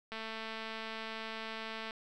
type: click train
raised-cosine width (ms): 0.3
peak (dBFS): -26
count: 398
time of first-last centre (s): 0.12-1.908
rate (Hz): 222
effects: none